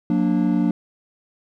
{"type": "chord", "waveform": "triangle", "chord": "Gb augmented", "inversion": "none", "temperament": "equal with one note detuned", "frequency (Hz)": [181.5, 233.1, 293.7], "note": ["Gb3", "Bb3", "D4"], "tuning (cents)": [-33, 0, 0], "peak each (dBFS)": -19, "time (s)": [0.1, 0.71], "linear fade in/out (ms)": 2, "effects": []}